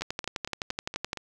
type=two click trains; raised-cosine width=0.2 ms; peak=-13 / -19 dBFS; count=14 / 6; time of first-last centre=0.02-1.131 / 0.01-1.173 s; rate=11.7 / 4.3 Hz; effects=none